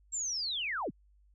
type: linear sweep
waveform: sine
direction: down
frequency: 7620 to 76.6 Hz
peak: -32 dBFS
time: 0.12-0.91 s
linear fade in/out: 20 ms
effects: added 50 Hz sine -61 dBFS peak until 1.34 s